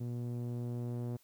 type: tone with low-pass filter sweep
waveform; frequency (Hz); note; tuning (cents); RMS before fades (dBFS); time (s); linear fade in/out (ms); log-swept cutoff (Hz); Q
sawtooth; 120.5; B2; -42; -38; 0-1.17; 10; 310 to 530; 0.73
effects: white hiss -68 dBFS RMS until 1.23 s